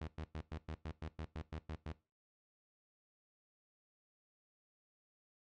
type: tone bursts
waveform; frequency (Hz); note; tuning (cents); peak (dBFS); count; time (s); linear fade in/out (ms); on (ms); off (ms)
sawtooth; 78.7; D#2; +20; -38; 12; 0.01-1.926; 5; 68; 100
effects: noise-tail reverb RT60 0.3 s tail -19 dB re dry + low-pass 4000 Hz 12 dB/octave